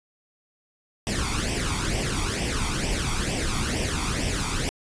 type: noise with flanger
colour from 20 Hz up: pink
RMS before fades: -26 dBFS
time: 1.07-4.69 s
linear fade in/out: 0 ms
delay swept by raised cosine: 0.36 to 0.89 ms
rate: 2.2 Hz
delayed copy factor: +0.7
effects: resampled to 22050 Hz